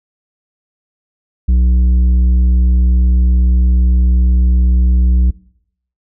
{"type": "tone with tanh clipping", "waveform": "sine", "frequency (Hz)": 61.6, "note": "B1", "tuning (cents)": -4, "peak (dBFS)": -9, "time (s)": [1.48, 5.31], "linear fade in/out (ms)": 10, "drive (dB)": 7, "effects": ["noise-tail reverb RT60 0.7 s tail -21 dB re dry"]}